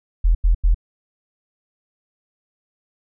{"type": "tone bursts", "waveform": "sine", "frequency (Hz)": 41.49, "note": "E1", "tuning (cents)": 12, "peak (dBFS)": -11, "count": 3, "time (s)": [0.24, 0.746], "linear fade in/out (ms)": 10, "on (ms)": 110, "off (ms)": 88, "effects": []}